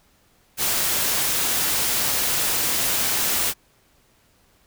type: noise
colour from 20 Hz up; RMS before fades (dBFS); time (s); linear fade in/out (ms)
white; -22; 0.57-3.54; 50
effects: pink hiss -60 dBFS RMS until 4.66 s